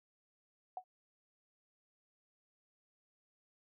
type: tone with exponential decay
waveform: sine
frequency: 740 Hz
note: F#5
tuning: in tune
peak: -35 dBFS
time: 0.77-0.84 s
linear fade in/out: 2 ms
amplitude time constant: 15 ms
effects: none